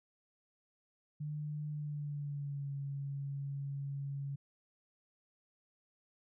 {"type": "tone with pitch glide", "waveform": "sine", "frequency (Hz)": [149.7, 139.68], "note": ["D3", "C#3"], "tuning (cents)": [33, 14], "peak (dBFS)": -37, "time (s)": [1.2, 4.36], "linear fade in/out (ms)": 10, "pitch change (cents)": -119, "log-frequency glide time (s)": [1.71, 2.73], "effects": []}